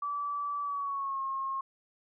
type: tone with pitch glide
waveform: sine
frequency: 1155 to 1077.7 Hz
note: D6 to C#6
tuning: -29 to -49 cents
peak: -31 dBFS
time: 0.02-1.61 s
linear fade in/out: 5 ms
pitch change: -120 cents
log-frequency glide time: 0.62-1.21 s
effects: none